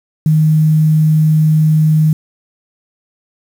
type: tone with quantisation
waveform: sine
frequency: 155.56 Hz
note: D#3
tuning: in tune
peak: -7 dBFS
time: 0.26-2.13 s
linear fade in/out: 2 ms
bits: 6
effects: none